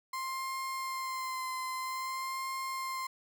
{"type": "tone with vibrato", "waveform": "35% pulse", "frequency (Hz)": 1046.5, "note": "C6", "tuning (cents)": 0, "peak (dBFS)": -33, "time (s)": [0.13, 3.07], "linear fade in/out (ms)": 5, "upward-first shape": "sine", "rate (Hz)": 0.51, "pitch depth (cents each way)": 22, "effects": []}